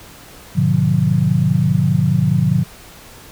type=chord; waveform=sine; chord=G# diminished seventh; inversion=none; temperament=just; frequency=103.83 / 124.59 / 149.51 / 179.41 Hz; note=G#2 / B2 / D3 / F3; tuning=0 / +16 / +31 / +47 cents; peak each=-21 / -18 / -16 / -17 dBFS; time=0.55-2.64 s; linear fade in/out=20 ms; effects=pink hiss -40 dBFS RMS until 3.31 s